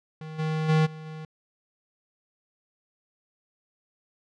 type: tone with level steps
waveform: square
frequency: 156.8 Hz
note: D#3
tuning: 14 cents sharp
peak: -37 / -26 / -19 / -39 / -37 dBFS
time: 0.21-1.25 s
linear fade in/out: 2 ms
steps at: 0.38 / 0.68 / 0.85 / 1.05 s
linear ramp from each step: 20 ms
effects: low-pass 4000 Hz 12 dB/octave